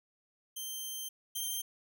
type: tone pair in turn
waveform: 10% pulse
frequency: 3136 / 3153 Hz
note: G7 / G7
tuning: 0 / +9 cents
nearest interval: unison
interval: 9 cents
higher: second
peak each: -30 / -26 dBFS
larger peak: second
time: 0.56-1.09 / 1.35-1.62 s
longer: first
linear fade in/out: 10 ms
effects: none